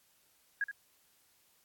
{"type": "tone with echo", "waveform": "sine", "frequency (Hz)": 1643, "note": "G#6", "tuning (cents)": -19, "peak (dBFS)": -29, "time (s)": [0.61, 0.64], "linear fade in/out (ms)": 2, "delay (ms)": 73, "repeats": 1, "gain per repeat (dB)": -9, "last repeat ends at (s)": 0.713, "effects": ["white hiss -69 dBFS RMS until 1.64 s", "AAC 64 kbps"]}